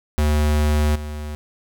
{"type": "tone with level steps", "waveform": "square", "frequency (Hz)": 75, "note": "D2", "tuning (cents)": 37, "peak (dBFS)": [-16, -28], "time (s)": [0.18, 1.35], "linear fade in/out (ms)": 0, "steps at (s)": 0.95, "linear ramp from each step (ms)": 10, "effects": []}